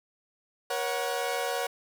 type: chord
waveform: sawtooth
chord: F# major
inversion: first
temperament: equal with one note detuned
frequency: 477.1 / 554.4 / 740 Hz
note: A#4 / C#5 / F#5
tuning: +40 / 0 / 0 cents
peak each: -29 dBFS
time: 0.7-1.67 s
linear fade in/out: 5 ms
effects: none